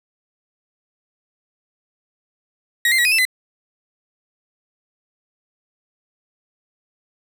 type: tone with pitch steps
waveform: 35% pulse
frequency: 1898 / 2083 / 1923 / 2500 / 2646 / 2025 Hz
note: A#6 / C7 / B6 / D#7 / E7 / B6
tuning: +31 / -8 / -47 / +8 / +6 / +43 cents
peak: -12 dBFS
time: 2.85-3.252 s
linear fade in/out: 2 ms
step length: 67 ms
effects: none